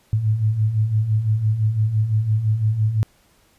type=beating tone pair; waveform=sine; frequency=104.4 / 110.3 Hz; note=G#2 / A2; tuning=+10 / +5 cents; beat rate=5.9 Hz; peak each=-24 / -17 dBFS; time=0.13-3.03 s; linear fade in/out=0 ms; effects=pink hiss -58 dBFS RMS until 3.58 s + resampled to 32000 Hz